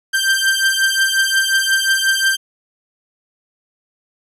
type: beating tone pair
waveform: sawtooth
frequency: 1568 / 1573.6 Hz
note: G6 / G6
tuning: 0 / +6 cents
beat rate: 5.6 Hz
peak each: -13 dBFS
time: 0.13-2.37 s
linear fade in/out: 20 ms
effects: resampled to 32000 Hz